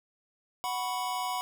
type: chord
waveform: square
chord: F# suspended fourth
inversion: none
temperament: equal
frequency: 740 / 987.8 / 1108.7 Hz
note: F#5 / B5 / C#6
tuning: 0 / 0 / 0 cents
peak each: -35 / -34 / -40 dBFS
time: 0.64-1.41 s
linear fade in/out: 0 ms
effects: none